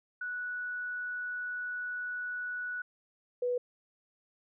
sine tone pair in turn, 1474 / 491.9 Hz, F#6 / B4, -7 / -7 cents, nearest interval octave + perfect fifth, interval 1900 cents, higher first, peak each -34 / -28 dBFS, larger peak second, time 0.21-2.82 / 3.42-3.58 s, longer first, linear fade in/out 5 ms, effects none

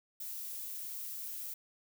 violet noise, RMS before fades -42 dBFS, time 0.2-1.54 s, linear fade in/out 5 ms, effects none

